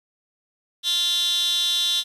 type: tone with high-pass filter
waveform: 15% pulse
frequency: 349.2 Hz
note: F4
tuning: in tune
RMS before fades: -22 dBFS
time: 0.83-2.04 s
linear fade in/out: 50 ms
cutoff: 3600 Hz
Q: 6.1
effects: resampled to 32000 Hz + 9-bit